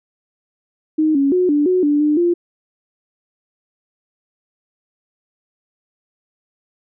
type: tone with pitch steps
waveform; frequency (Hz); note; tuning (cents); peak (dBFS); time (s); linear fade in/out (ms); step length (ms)
sine; 311.2 / 277.5 / 363.8 / 293.1 / 366.9 / 292.7 / 299.4 / 347.1; D#4 / C#4 / F#4 / D4 / F#4 / D4 / D4 / F4; 0 / +2 / -29 / -3 / -15 / -6 / +33 / -11; -12; 0.98-2.34; 10; 170
effects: none